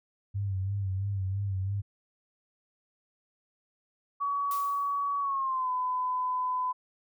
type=tone with vibrato; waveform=sine; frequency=97.5 Hz; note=G2; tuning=9 cents flat; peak=-28 dBFS; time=0.34-1.82 s; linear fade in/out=20 ms; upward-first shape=sine; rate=3 Hz; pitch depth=59 cents each way
type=tone with pitch glide; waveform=sine; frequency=1131 to 1007.6 Hz; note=C#6 to B5; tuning=+34 to +34 cents; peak=-27 dBFS; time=4.2-6.73 s; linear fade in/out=20 ms; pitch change=-200 cents; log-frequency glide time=5.2-5.7 s
type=noise with exponential decay; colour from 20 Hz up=blue; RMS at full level=-39 dBFS; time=4.51-5.11 s; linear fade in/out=2 ms; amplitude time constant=130 ms
effects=none